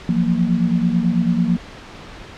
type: tone cluster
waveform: sine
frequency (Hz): 171.6 / 180.7 / 233.1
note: F3 / F#3 / A#3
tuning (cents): -30 / -41 / 0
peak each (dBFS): -19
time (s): 0.09-1.57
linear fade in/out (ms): 2
effects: pink hiss -37 dBFS RMS until 2.37 s + low-pass 4000 Hz 12 dB/octave